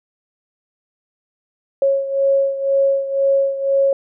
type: beating tone pair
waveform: sine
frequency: 548 / 550 Hz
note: C#5 / C#5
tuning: -20 / -14 cents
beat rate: 2 Hz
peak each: -15 / -20 dBFS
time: 1.82-3.93 s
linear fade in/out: 2 ms
effects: none